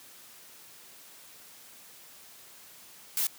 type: noise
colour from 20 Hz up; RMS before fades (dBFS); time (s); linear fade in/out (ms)
blue; -28; 3.17-3.27; 2
effects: white hiss -52 dBFS RMS until 3.38 s + high-pass 100 Hz 12 dB/octave